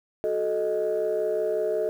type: chord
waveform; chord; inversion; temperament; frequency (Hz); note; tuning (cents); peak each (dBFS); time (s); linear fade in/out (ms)
sine; D# diminished; first; equal with one note detuned; 370 / 435.4 / 622.3; F#4 / A4 / D#5; 0 / -18 / 0; -30 / -25 / -26; 0.24-1.89; 0
effects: tanh soft clip ceiling -17 dBFS + 9-bit